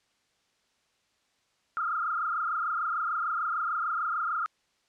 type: tone with frequency modulation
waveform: sine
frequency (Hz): 1318.5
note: E6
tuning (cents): 0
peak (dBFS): -27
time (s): 1.77-4.46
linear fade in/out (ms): 0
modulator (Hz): 26.7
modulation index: 3.5
effects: white hiss -71 dBFS RMS until 4.88 s + low-pass 6000 Hz 12 dB/octave